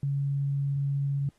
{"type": "tone", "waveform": "sine", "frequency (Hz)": 140, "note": "C#3", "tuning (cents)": 18, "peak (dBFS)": -25, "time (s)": [0.03, 1.29], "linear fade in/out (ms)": 2, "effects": ["pink hiss -69 dBFS RMS until 1.38 s", "AAC 32 kbps"]}